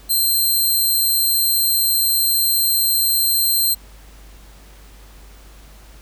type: tone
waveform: 5% pulse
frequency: 4143 Hz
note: C8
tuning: 18 cents flat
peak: -8 dBFS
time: 0.09-3.75 s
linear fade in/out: 20 ms
effects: added 50 Hz sine -41 dBFS peak until 6.01 s + pink hiss -48 dBFS RMS until 6.01 s